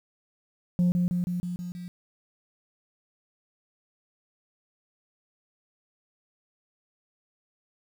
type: tone with echo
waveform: sine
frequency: 177.3 Hz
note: F3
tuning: 26 cents sharp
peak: -17 dBFS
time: 0.79-0.92 s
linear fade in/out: 0 ms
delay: 160 ms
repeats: 6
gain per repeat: -3 dB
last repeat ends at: 1.88 s
effects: tanh soft clip ceiling -18 dBFS + 9-bit